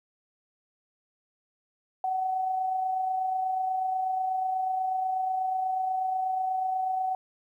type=tone with amplitude modulation; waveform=sine; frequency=752 Hz; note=F#5; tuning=28 cents sharp; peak=-24 dBFS; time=2.04-7.15 s; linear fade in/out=2 ms; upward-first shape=sine; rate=28.2 Hz; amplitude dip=35%; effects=11-bit